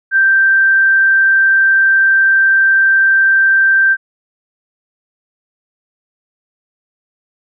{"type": "tone", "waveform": "sine", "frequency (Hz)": 1568, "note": "G6", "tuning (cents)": 0, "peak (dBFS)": -7, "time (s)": [0.11, 3.97], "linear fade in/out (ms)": 50, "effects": []}